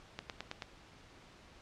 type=click train; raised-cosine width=0.2 ms; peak=-22 dBFS; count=5; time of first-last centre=0.19-0.622 s; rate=9.26 Hz; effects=pink hiss -58 dBFS RMS until 1.61 s + low-pass 5000 Hz 12 dB/octave